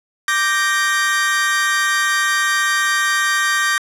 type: chord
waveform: 40% pulse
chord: G minor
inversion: second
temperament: equal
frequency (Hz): 1174.7 / 1568 / 1864.7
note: D6 / G6 / Bb6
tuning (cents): 0 / 0 / 0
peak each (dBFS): -20 / -18 / -18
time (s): 0.28-3.78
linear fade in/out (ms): 2
effects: low-pass 12000 Hz 12 dB/octave